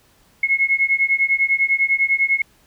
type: beating tone pair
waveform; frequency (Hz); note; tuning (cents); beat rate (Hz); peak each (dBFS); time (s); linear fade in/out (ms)
sine; 2170 / 2180; C#7 / C#7; -37 / -29; 10; -18 / -18; 0.43-2.42; 5
effects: pink hiss -56 dBFS RMS until 2.66 s